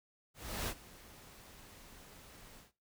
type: noise with ADSR envelope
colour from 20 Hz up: pink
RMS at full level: -37 dBFS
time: 0.34-2.72 s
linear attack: 340 ms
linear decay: 60 ms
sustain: -19 dB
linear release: 140 ms
effects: noise-tail reverb RT60 0.3 s tail -18 dB re dry